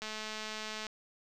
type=click train; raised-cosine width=0.2 ms; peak=-23 dBFS; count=184; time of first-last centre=0.02-0.867 s; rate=216 Hz; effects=none